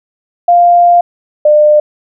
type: tone pair in turn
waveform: sine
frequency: 698.5 / 600.6 Hz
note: F5 / D5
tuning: 0 / +39 cents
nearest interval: minor third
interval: 261 cents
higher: first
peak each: -3 dBFS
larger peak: neither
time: 0.48-1.01 / 1.45-1.8 s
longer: first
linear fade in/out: 5 ms
effects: none